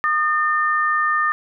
sine tone pair together, 1224.5 / 1800 Hz, D#6 / A6, -28 / +39 cents, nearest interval perfect fifth, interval 667 cents, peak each -18 / -20 dBFS, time 0.04-1.32 s, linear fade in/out 0 ms, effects none

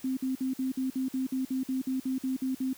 sine tone bursts, 261.3 Hz, C4, 2 cents flat, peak -27 dBFS, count 15, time 0.04-2.732 s, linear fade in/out 5 ms, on 130 ms, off 53 ms, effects white hiss -52 dBFS RMS until 2.77 s

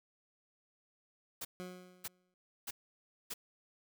white noise bursts, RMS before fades -41 dBFS, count 4, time 1.41-3.34 s, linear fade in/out 10 ms, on 40 ms, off 590 ms
20% pulse tone with exponential decay, 181.7 Hz, F#3, 31 cents flat, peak -36 dBFS, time 1.6-2.34 s, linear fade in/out 0 ms, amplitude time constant 160 ms
effects none

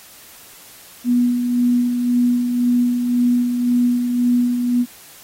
sine tone with tremolo, 243.8 Hz, B3, 22 cents flat, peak -12 dBFS, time 1.04-4.86 s, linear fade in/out 50 ms, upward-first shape sine, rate 1.9 Hz, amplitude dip 45%, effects white hiss -43 dBFS RMS until 5.23 s + AAC 48 kbps

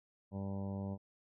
harmonic tone, 98 Hz, G2, in tune, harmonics 1 / 2 / 3 / 4 / 5 / 6 / 7 / 8 / 9 / 10, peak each -41 / -40 / -53 / -53 / -53 / -50 / -61 / -57 / -58 / -60 dBFS, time 0.31-0.98 s, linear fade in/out 50 ms, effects none

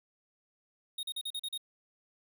square tone bursts, 3729 Hz, A#7, in tune, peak -35 dBFS, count 7, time 0.98-1.577 s, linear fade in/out 5 ms, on 51 ms, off 40 ms, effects none

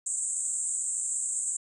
pink band-pass noise, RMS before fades -31 dBFS, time 0.06-1.57 s, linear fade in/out 5 ms, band 7300 to 8600 Hz, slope 96 dB/octave, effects none

